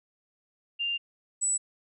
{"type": "tone pair in turn", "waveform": "sine", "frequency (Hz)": [2794, 7903], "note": ["F7", "B8"], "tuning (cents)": [0, 0], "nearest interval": "octave + tritone", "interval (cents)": 1800, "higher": "second", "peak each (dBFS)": [-27, -24], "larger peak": "second", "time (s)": [[0.79, 0.98], [1.41, 1.58]], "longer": "first", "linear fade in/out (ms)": 20, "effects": []}